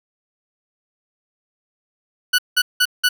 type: tone bursts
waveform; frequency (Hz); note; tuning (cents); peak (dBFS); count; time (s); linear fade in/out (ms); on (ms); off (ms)
20% pulse; 1480; F#6; 0; -8; 4; 2.33-3.09; 10; 55; 180
effects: none